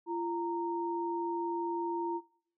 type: tone pair together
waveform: sine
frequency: 342.3 / 926.3 Hz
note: F4 / A#5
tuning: -35 / -11 cents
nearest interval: octave + perfect fourth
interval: 1724 cents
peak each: -34 / -36 dBFS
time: 0.06-2.21 s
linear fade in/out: 50 ms
effects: noise-tail reverb RT60 0.6 s tail -20 dB re dry